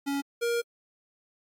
square tone pair in turn, 280 / 470.9 Hz, C#4 / A#4, +18 / +18 cents, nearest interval major sixth, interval 900 cents, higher second, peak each -28 / -26 dBFS, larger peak second, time 0.06-0.22 / 0.41-0.62 s, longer second, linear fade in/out 20 ms, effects AAC 48 kbps

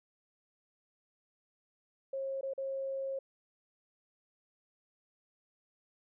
sine tone with dropouts, 540 Hz, C#5, 45 cents flat, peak -34 dBFS, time 2.13-3.19 s, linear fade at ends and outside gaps 5 ms, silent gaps 2.411-2.43 / 2.536-2.578 s, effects none

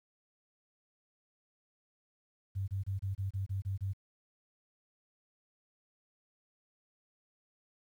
sine tone bursts, 97.1 Hz, G2, 16 cents flat, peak -32 dBFS, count 9, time 2.55-3.936 s, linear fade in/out 20 ms, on 130 ms, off 27 ms, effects 11-bit

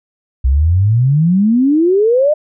sine exponential sweep, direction up, 61.74 to 622.3 Hz, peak -8 dBFS, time 0.44-2.34 s, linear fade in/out 10 ms, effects none

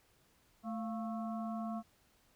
harmonic tone with a mistuned harmonic, 220 Hz, A3, in tune, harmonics 1 / 3 / 5 / 6, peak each -38 / -43 / -48 / -53 dBFS, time 0.63-1.83 s, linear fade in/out 50 ms, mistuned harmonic 3, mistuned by +89 cents, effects pink hiss -70 dBFS RMS until 2.35 s

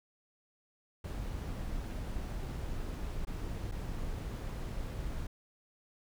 brown noise with dropouts, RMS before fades -38 dBFS, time 1.04-5.27 s, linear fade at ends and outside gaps 5 ms, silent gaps 3.251-3.27 / 3.714-3.72 s, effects none

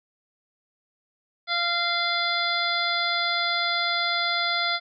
harmonic tone, 692 Hz, F5, 16 cents flat, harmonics 1 / 2 / 3 / 5 / 6 / 7, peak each -31 / -28 / -28 / -29 / -31 / -32 dBFS, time 1.47-4.8 s, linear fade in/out 50 ms, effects none

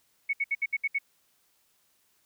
sine tone bursts, 2216 Hz, C#7, 1 cent flat, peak -24 dBFS, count 7, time 0.29-0.987 s, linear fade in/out 10 ms, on 43 ms, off 66 ms, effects white hiss -69 dBFS RMS until 2.25 s

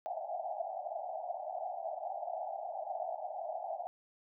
pink band-pass noise, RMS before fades -40 dBFS, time 0.06-3.87 s, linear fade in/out 0 ms, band 630 to 800 Hz, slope 96 dB/octave, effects none

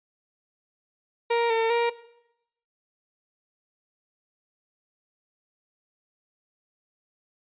30% pulse tone with pitch steps, 468.5 / 452.2 / 470.3 Hz, A#4 / A4 / A#4, +9 / +47 / +15 cents, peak -18 dBFS, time 1.3-1.9 s, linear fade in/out 10 ms, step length 200 ms, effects noise-tail reverb RT60 0.8 s tail -18 dB re dry + resampled to 8000 Hz

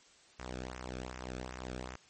sawtooth tone with flanger, 63 Hz, B1, 35 cents sharp, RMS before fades -43 dBFS, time 0.39-1.96 s, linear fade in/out 5 ms, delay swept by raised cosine 0.23 to 1.04 ms, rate 2.6 Hz, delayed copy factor -0.7, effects white hiss -62 dBFS RMS until 2.09 s + MP3 32 kbps

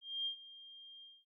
sine tone with ADSR envelope, 3204 Hz, G7, 37 cents sharp, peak -34 dBFS, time 0.01-1.25 s, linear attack 250 ms, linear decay 95 ms, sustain -18 dB, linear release 220 ms, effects none

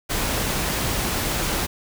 pink noise, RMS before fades -24 dBFS, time 0.09-1.67 s, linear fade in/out 20 ms, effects none

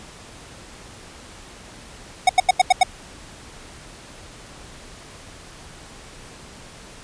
square tone bursts, 740 Hz, F#5, in tune, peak -10 dBFS, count 6, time 2.27-2.833 s, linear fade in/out 5 ms, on 23 ms, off 85 ms, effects pink hiss -42 dBFS RMS until 7.03 s + resampled to 22050 Hz

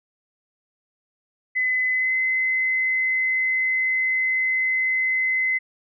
sine tone with pitch glide, 2021 to 2046 Hz, B6 to C7, +39 to -39 cents, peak -19 dBFS, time 1.55-5.59 s, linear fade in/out 20 ms, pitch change +22 cents, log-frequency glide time 1.93-2.14 s, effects none

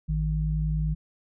sine tone pair together, 55.33 / 155.56 Hz, A1 / D#3, +10 / 0 cents, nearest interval octave + tritone, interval 1790 cents, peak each -26 dBFS, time 0.08-0.95 s, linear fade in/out 20 ms, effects none

